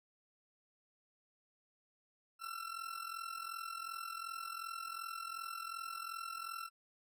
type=tone with amplitude modulation; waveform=40% pulse; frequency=1349 Hz; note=E6; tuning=40 cents sharp; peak=-38 dBFS; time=2.39-6.7 s; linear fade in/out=50 ms; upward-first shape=sine; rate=42.7 Hz; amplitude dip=75%; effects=none